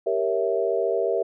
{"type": "chord", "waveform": "sine", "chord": "G diminished seventh", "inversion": "none", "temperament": "equal", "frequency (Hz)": [392, 466.2, 554.4, 659.3], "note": ["G4", "Bb4", "Db5", "Fb5"], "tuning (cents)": [0, 0, 0, 0], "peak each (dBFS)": [-26, -25, -29, -26], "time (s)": [0.06, 1.23], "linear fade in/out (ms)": 10, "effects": []}